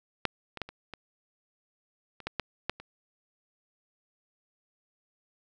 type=clicks; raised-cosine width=0.3 ms; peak=-9 / -23 / -16 / -27 / -24 / -29 / -16 / -13 / -12 / -28 dBFS; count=10; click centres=0.253 / 0.573 / 0.617 / 0.69 / 0.937 / 2.203 / 2.27 / 2.397 / 2.696 / 2.8 s; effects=none